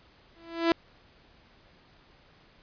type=tone with exponential growth; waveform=sawtooth; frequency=333.9 Hz; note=E4; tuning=22 cents sharp; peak=-14 dBFS; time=0.36-0.72 s; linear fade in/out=1 ms; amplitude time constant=77 ms; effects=pink hiss -59 dBFS RMS until 2.62 s + resampled to 11025 Hz